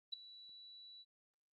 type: tone with ADSR envelope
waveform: sine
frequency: 3940 Hz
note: B7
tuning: 5 cents flat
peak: -36 dBFS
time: 0.12-1.05 s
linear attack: 15 ms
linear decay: 5 ms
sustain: -18 dB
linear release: 41 ms
effects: Opus 32 kbps